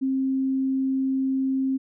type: tone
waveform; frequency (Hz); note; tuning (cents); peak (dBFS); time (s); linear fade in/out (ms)
sine; 265.8; C4; +27; -21; 0.01-1.78; 20
effects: none